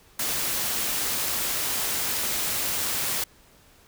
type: noise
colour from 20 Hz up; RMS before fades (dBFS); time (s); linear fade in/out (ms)
white; -27; 0.19-3.24; 5
effects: pink hiss -56 dBFS RMS until 3.87 s